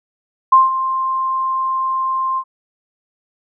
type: tone with ADSR envelope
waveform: sine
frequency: 1052 Hz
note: C6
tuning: 9 cents sharp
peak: -4 dBFS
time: 0.52-2.44 s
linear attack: 8 ms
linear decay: 170 ms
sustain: -12 dB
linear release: 63 ms
effects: none